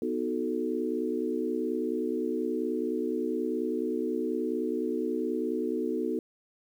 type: chord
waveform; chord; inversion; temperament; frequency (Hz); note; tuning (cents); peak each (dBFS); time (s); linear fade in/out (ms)
sine; B dominant seventh; none; equal; 246.9 / 311.1 / 370 / 440; B3 / D#4 / F#4 / A4; 0 / 0 / 0 / 0; -33; 0.02-6.19; 2
effects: 10-bit